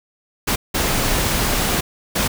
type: noise bursts at uneven times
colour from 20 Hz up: pink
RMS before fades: -19 dBFS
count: 3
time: 0.47-0.56 / 0.74-1.81 / 2.15-2.28 s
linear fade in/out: 10 ms
effects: none